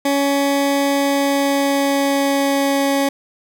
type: tone with pitch glide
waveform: 20% pulse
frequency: 280 to 277.3 Hz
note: C#4 to C#4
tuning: +18 to +1 cents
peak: -10 dBFS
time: 0.05-3.09 s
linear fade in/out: 5 ms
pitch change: -17 cents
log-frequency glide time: 0.93-2.9 s
effects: none